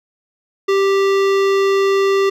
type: tone with hard clipping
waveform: sine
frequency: 392.1 Hz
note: G4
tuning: in tune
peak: -14 dBFS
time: 0.68-2.3 s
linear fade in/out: 10 ms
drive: 18 dB
effects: none